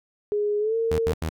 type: tone with pitch glide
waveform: sine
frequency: 415.3 to 455.5 Hz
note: G#4 to A#4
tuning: 0 to -40 cents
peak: -21 dBFS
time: 0.32-1.12 s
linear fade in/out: 0 ms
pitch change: +160 cents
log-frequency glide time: 0.59-0.76 s
type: tone bursts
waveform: sawtooth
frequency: 80 Hz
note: D#2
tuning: 49 cents sharp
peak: -21 dBFS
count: 3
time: 0.91-1.292 s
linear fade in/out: 5 ms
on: 74 ms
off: 80 ms
effects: none